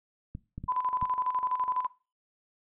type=clicks; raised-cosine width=5 ms; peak=-25 dBFS; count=4; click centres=0.351 / 0.58 / 0.64 / 1.027 s
type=tone with tremolo; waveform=sine; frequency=1006 Hz; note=B5; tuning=32 cents sharp; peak=-25 dBFS; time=0.68-1.87 s; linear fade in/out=10 ms; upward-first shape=square; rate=12 Hz; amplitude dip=65%
effects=noise-tail reverb RT60 0.3 s tail -19 dB re dry + resampled to 8000 Hz